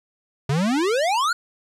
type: exponential sweep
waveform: square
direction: up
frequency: 130.81 to 1481 Hz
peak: -19 dBFS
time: 0.49-1.33 s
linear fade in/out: 5 ms
effects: low-pass 8000 Hz 12 dB/octave + 9-bit

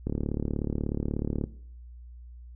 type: click train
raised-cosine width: 3 ms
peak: -16 dBFS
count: 51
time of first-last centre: 0.07-1.44 s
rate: 36.5 Hz
effects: noise-tail reverb RT60 0.6 s tail -19 dB re dry + added 60 Hz sine -43 dBFS peak until 2.55 s

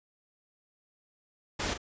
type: noise with echo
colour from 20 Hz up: pink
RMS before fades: -32 dBFS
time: 1.59-1.74 s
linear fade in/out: 10 ms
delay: 38 ms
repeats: 1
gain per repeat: -8 dB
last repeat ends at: 1.778 s
effects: resampled to 16000 Hz

